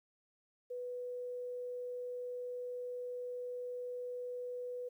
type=tone; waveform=sine; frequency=493.9 Hz; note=B4; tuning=in tune; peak=-39 dBFS; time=0.7-4.89 s; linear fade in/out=10 ms; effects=12-bit